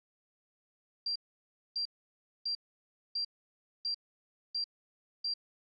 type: tone bursts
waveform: sine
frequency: 4734 Hz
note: D8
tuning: 13 cents sharp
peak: -31 dBFS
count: 7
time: 1.06-5.339 s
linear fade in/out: 5 ms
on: 97 ms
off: 600 ms
effects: none